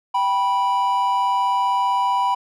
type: tone pair together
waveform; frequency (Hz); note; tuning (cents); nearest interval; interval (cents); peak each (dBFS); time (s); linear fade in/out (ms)
triangle; 782.6 / 982; G5 / B5; -3 / -10; major third; 393; -21 / -16; 0.14-2.35; 10
effects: none